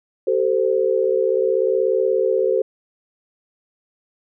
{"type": "tone cluster", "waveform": "sine", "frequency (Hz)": [383, 443.7, 520], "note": ["G4", "A4", "C5"], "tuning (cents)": [-40, 14, -11], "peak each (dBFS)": -20, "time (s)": [0.27, 2.62], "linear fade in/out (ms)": 5, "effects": []}